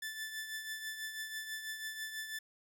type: tone with tremolo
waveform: sawtooth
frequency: 1755 Hz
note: A6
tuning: 5 cents flat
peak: -34 dBFS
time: 0.02-2.39 s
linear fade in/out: 5 ms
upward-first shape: triangle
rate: 6.1 Hz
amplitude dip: 60%
effects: 11-bit